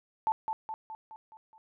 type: tone with echo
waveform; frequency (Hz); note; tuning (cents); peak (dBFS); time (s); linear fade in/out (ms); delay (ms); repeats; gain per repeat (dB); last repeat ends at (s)
sine; 880; A5; 0; -24; 0.27-0.32; 0; 210; 6; -5; 1.58
effects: none